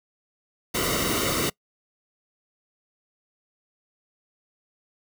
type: noise with comb filter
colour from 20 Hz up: pink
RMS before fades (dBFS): -25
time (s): 0.74-1.5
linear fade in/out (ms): 10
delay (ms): 1.2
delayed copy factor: -0.75
effects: noise-tail reverb RT60 0.1 s tail -24 dB re dry